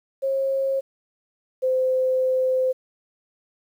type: tone pair in turn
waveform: sine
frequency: 540 / 516.4 Hz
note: C#5 / C5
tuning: -45 / -23 cents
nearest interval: minor second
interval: 78 cents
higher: first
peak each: -20 / -18 dBFS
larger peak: second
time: 0.22-0.81 / 1.62-2.73 s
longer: second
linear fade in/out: 20 ms
effects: 9-bit